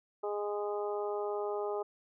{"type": "harmonic tone", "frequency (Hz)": 206.4, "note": "G#3", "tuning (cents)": -10, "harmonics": [2, 3, 4, 5, 6], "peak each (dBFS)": [-34, -40, -40, -47, -45], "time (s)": [0.23, 1.83], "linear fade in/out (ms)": 10, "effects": []}